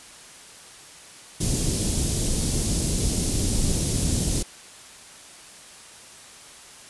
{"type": "band-stop noise", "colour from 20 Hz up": "pink", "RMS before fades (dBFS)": -23, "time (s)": [1.4, 4.43], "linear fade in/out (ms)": 10, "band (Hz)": [310, 6100], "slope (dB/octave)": 12, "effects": ["white hiss -45 dBFS RMS until 6.89 s", "resampled to 24000 Hz"]}